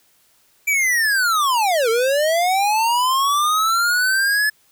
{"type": "linear two-way sweep", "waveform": "square", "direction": "down then up", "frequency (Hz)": [2349, 440, 1727], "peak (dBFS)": -16, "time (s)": [0.67, 4.5], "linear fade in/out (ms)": 10, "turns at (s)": 1.89, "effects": ["white hiss -58 dBFS RMS until 4.71 s"]}